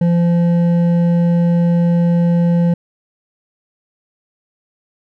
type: tone with hard clipping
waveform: sine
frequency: 171.7 Hz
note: F3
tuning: 29 cents flat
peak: -12 dBFS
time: 0.01-2.74 s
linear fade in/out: 5 ms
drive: 7 dB
effects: none